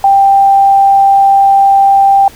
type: tone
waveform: sine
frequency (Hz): 788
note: G5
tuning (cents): +9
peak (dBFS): -3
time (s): 0.04-2.28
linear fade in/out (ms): 2
effects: pink hiss -36 dBFS RMS until 2.35 s